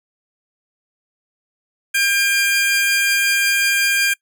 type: tone pair together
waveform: sawtooth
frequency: 1602.5 / 2401 Hz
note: G6 / D7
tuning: +38 / +38 cents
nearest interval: perfect fifth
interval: 700 cents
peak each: -14 dBFS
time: 1.94-4.14 s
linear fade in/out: 10 ms
effects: noise-tail reverb RT60 0.1 s tail -23 dB re dry